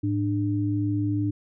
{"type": "tone pair together", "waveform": "sine", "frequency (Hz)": [106.69, 297.7], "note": ["G#2", "D4"], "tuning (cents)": [47, 24], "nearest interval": "octave + tritone", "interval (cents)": 1777, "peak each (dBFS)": -25, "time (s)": [0.03, 1.31], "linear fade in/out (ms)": 10, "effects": []}